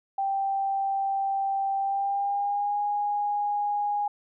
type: tone with pitch glide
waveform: sine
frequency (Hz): 784 to 823.5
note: G5 to G#5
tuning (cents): 0 to -15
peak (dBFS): -24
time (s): 0.18-4.08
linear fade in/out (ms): 5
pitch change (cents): +85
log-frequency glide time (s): 1.78-2.79
effects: none